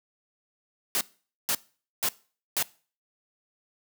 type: noise bursts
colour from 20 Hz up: white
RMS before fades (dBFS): -26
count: 4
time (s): 0.95-2.626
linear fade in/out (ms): 0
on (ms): 59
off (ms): 480
effects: noise-tail reverb RT60 0.4 s tail -21 dB re dry + high-pass 150 Hz 12 dB/octave